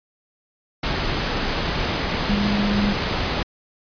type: tone in noise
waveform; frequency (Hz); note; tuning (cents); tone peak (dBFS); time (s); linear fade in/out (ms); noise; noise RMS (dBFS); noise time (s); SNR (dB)
sine; 204.2; G#3; -29; -19; 2.29-2.93; 5; pink; -23; 0.83-3.43; +1
effects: resampled to 11025 Hz